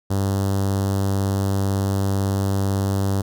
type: tone with notch filter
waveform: sawtooth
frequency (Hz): 98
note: G2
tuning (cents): 0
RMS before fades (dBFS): -21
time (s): 0.1-3.22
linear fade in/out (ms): 10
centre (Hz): 2300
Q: 0.64
effects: none